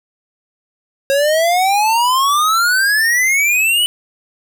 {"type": "exponential sweep", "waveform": "square", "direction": "up", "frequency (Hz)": [541, 3000], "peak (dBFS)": -12, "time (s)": [1.1, 3.86], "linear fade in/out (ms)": 0, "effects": []}